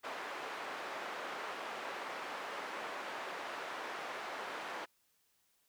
white band-pass noise, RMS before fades -43 dBFS, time 0.03-4.86 s, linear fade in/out 20 ms, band 430 to 1500 Hz, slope 12 dB/octave, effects white hiss -75 dBFS RMS until 5.68 s

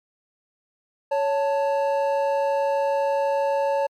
triangle tone pair together, 557.5 / 884 Hz, C#5 / A5, +10 / +8 cents, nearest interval minor sixth, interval 798 cents, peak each -19 / -23 dBFS, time 1.11-3.87 s, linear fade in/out 10 ms, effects MP3 96 kbps

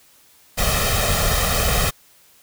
pink noise with comb filter, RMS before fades -19 dBFS, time 0.57-1.91 s, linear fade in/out 20 ms, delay 1.6 ms, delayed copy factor +0.85, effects white hiss -53 dBFS RMS until 2.42 s

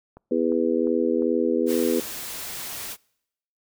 click train, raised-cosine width 1 ms, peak -30 dBFS, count 4, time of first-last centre 0.17-1.223 s, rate 2.85 Hz
harmonic tone, 82.4 Hz, E2, in tune, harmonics 3 / 4 / 5 / 6, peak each -25 / -25 / -25 / -25 dBFS, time 0.31-2 s, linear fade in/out 5 ms
white noise, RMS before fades -34 dBFS, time 1.66-2.97 s, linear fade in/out 50 ms
effects noise-tail reverb RT60 0.8 s tail -26 dB re dry

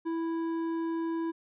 sine tone with hard clipping, 329.6 Hz, E4, in tune, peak -31 dBFS, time 0.05-1.32 s, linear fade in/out 20 ms, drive 8 dB, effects resampled to 8000 Hz

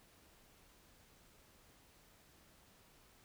silence, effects pink hiss -66 dBFS RMS until 3.24 s

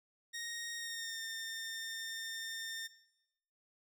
15% pulse tone with pitch glide, 1864.7 to 1811.6 Hz, A#6 to A#6, 0 to -50 cents, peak -34 dBFS, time 0.33-2.88 s, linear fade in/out 20 ms, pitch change -50 cents, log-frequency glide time 0.77-1.22 s, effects noise-tail reverb RT60 0.9 s tail -18 dB re dry

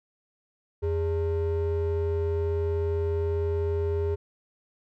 triangle ring-modulated tone, 246.2 Hz, B3, 5 cents flat, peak -19 dBFS, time 0.82-4.16 s, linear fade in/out 20 ms, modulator 162 Hz, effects none

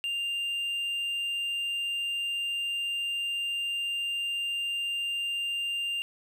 triangle tone, 2794 Hz, F7, in tune, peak -27 dBFS, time 0.04-6.02 s, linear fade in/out 0 ms, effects none

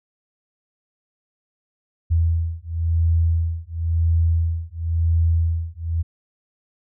sine beating tone pair, 82.41 / 83.37 Hz, E2 / E2, 0 / +20 cents, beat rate 0.96 Hz, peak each -20 dBFS, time 2.1-6.03 s, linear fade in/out 20 ms, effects none

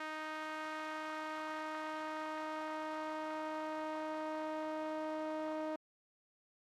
sawtooth tone with band-pass filter sweep, 311.1 Hz, D#4, in tune, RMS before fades -41 dBFS, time 0-5.76 s, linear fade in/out 5 ms, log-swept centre 1500 to 650 Hz, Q 1.3, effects AAC 64 kbps

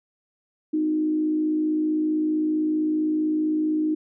sine tone with frequency modulation, 309.2 Hz, D#4, 11 cents flat, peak -20 dBFS, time 0.73-3.95 s, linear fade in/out 10 ms, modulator 55.5 Hz, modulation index 0.36, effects none

